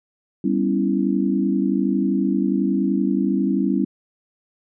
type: chord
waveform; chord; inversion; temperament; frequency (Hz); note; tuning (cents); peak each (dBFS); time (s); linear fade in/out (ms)
sine; C# half-diminished seventh; second; equal; 196 / 246.9 / 277.2 / 329.6; G3 / B3 / C#4 / E4; 0 / 0 / 0 / 0; -21 / -25 / -22 / -24; 0.44-3.85; 5
effects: none